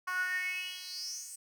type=tone with high-pass filter sweep; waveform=10% pulse; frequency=366.1 Hz; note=F#4; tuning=18 cents flat; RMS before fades=-37 dBFS; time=0.07-1.36 s; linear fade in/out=10 ms; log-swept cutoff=1200 to 8200 Hz; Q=8.4; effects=none